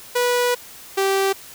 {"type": "tone pair in turn", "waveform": "sawtooth", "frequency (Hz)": [489.2, 389.4], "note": ["B4", "G4"], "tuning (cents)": [-16, -12], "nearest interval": "major third", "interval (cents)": 396, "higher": "first", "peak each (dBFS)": -13, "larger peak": "neither", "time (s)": [[0.15, 0.55], [0.97, 1.33]], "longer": "first", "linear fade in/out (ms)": 10, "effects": ["white hiss -41 dBFS RMS until 1.54 s"]}